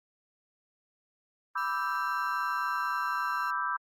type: chord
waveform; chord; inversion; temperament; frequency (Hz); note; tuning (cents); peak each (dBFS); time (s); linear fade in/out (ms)
sine; E minor seventh; second; equal; 987.8 / 1174.7 / 1318.5 / 1568; B5 / D6 / E6 / G6; 0 / 0 / 0 / 0; -34; 1.55-3.77; 10
type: tone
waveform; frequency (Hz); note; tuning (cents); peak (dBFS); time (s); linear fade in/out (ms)
15% pulse; 1359; F6; -48; -38; 1.57-3.51; 10
effects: Opus 32 kbps